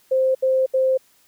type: tone bursts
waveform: sine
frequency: 523.3 Hz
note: C5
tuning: in tune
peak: -15 dBFS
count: 3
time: 0.11-0.976 s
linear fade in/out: 10 ms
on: 240 ms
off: 73 ms
effects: white hiss -58 dBFS RMS until 1.27 s